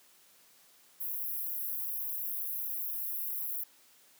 white high-pass noise, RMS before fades -36 dBFS, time 1-3.64 s, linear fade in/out 10 ms, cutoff 11000 Hz, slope 96 dB/octave, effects white hiss -62 dBFS RMS until 4.19 s + high-pass 150 Hz 12 dB/octave

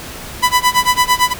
sawtooth tone with tremolo, 995 Hz, B5, 13 cents sharp, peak -4 dBFS, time 0.42-1.34 s, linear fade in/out 20 ms, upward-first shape sine, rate 8.9 Hz, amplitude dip 95%, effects pink hiss -30 dBFS RMS until 1.39 s

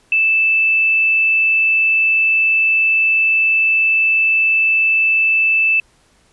sine tone, 2637 Hz, E7, in tune, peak -11 dBFS, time 0.12-5.8 s, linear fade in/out 2 ms, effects pink hiss -55 dBFS RMS until 6.32 s + resampled to 24000 Hz

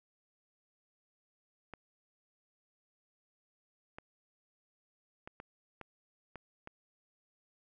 clicks, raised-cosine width 0.5 ms, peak -30 dBFS, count 7, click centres 1.737 / 3.985 / 5.275 / 5.401 / 5.813 / 6.357 / 6.674 s, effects none

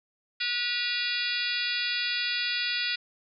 harmonic tone with a mistuned harmonic, 485.8 Hz, B4, 29 cents flat, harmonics 3 / 4 / 5 / 6 / 7 / 8 / 9 / 10, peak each -35 / -35 / -35 / -35 / -35 / -35 / -35 / -35 dBFS, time 0.4-2.96 s, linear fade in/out 10 ms, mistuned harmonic 6, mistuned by -86 cents, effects none

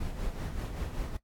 brown noise with tremolo, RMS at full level -33 dBFS, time 0-1.17 s, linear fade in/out 5 ms, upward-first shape sine, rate 5.2 Hz, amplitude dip 50%, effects noise-tail reverb RT60 0.1 s tail -18 dB re dry + AAC 64 kbps

